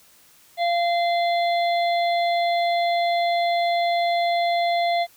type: harmonic tone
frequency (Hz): 690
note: F5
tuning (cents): -21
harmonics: 1 / 3 / 5 / 6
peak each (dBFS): -19 / -29 / -33 / -35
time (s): 0.57-5.07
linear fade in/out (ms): 50
effects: white hiss -54 dBFS RMS until 5.16 s